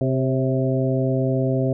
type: harmonic tone with a mistuned harmonic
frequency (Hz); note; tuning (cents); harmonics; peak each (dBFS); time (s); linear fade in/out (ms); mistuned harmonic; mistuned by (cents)
130.81; C3; 0; 1 / 2 / 3 / 4 / 5; -21 / -24 / -26 / -27 / -28; 0.01-1.73; 2; 4; +37
effects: none